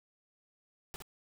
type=noise with echo; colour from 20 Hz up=pink; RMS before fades=-43 dBFS; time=0.94-0.96 s; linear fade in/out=0 ms; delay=62 ms; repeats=1; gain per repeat=-4 dB; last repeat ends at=1.022 s; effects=none